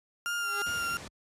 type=tone with vibrato; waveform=35% pulse; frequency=1396.9 Hz; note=F6; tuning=in tune; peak=-28 dBFS; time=0.26-0.97 s; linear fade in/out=0 ms; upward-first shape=sine; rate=2.8 Hz; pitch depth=18 cents each way
type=tone with exponential growth; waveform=15% pulse; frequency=407.8 Hz; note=G#4; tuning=32 cents flat; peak=-26 dBFS; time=0.32-0.62 s; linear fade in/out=1 ms; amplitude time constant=65 ms
type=low-pass noise; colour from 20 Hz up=pink; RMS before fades=-44 dBFS; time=0.66-1.08 s; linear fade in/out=5 ms; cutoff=8700 Hz; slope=24 dB/octave
effects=high-pass 60 Hz 12 dB/octave + resampled to 32000 Hz